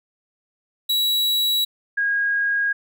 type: tone pair in turn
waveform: 45% pulse / sine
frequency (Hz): 3900 / 1636.3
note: B7 / G#6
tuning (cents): -23 / -26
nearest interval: octave + minor third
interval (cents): 1503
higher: first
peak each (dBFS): -18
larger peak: neither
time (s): 0.89-1.65 / 1.97-2.73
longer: neither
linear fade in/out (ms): 10
effects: none